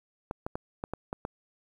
clicks, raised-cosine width 1 ms, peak -19 dBFS, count 7, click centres 0.311 / 0.465 / 0.555 / 0.839 / 0.936 / 1.129 / 1.251 s, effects 9-bit

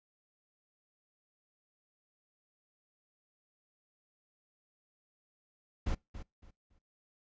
brown noise with echo, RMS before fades -32 dBFS, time 5.86-5.95 s, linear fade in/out 10 ms, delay 280 ms, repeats 3, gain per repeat -12 dB, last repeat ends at 6.79 s, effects noise-tail reverb RT60 0.2 s tail -24 dB re dry + resampled to 16000 Hz

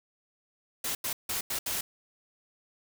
white noise bursts at uneven times, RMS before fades -32 dBFS, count 5, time 0.84-0.95 / 1.04-1.13 / 1.29-1.41 / 1.5-1.59 / 1.66-1.81 s, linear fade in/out 5 ms, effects none

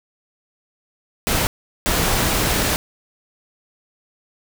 pink noise bursts at uneven times, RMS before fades -19 dBFS, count 2, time 1.27-1.47 / 1.86-2.76 s, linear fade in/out 0 ms, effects none

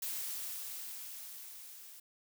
blue noise with level ramp, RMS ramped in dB -38 to -53 dBFS, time 0.02-2 s, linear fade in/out 5 ms, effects none

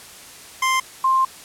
25% pulse / sine tone pair in turn, 1046.5 / 1053.2 Hz, C6 / C6, 0 / +11 cents, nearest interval unison, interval 11 cents, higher second, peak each -13 / -14 dBFS, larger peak first, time 0.62-0.8 / 1.04-1.25 s, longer second, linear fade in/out 5 ms, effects white hiss -41 dBFS RMS until 1.44 s + low-pass 11000 Hz 12 dB/octave

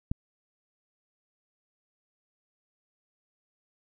click, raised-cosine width 5 ms, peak -16 dBFS, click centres 0.115 s, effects none

